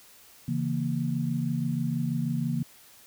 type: chord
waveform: sine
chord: A# diminished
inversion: first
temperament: equal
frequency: 138.59 / 164.81 / 233.1 Hz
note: C#3 / E3 / A#3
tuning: 0 / 0 / 0 cents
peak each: -30 dBFS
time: 0.48-2.63 s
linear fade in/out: 5 ms
effects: white hiss -54 dBFS RMS until 3.06 s